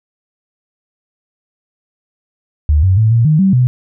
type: tone with pitch steps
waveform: sine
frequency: 74.9 / 94 / 110 / 116.1 / 154.3 / 192.5 / 125.5 Hz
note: D2 / F#2 / A2 / A#2 / D#3 / G3 / B2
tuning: +35 / +28 / 0 / -7 / -14 / -31 / +28 cents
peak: -7 dBFS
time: 2.69-3.67 s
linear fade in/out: 0 ms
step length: 140 ms
effects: none